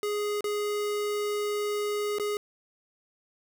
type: tone with dropouts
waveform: square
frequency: 415.3 Hz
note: G#4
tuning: in tune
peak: -28 dBFS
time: 0.03-2.37 s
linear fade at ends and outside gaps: 1 ms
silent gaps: 0.408-0.442 / 2.185-2.197 s
effects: none